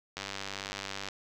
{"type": "click train", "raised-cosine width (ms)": 0.2, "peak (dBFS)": -19, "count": 91, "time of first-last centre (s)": [0.17, 1.086], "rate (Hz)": 98.2, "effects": []}